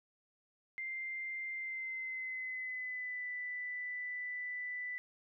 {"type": "tone with pitch glide", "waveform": "sine", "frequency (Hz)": [2093, 1985.8], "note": ["C7", "B6"], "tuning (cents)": [0, 9], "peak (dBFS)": -38, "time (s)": [0.78, 4.98], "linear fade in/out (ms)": 0, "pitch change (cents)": -91, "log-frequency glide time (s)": [1.54, 3.28], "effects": []}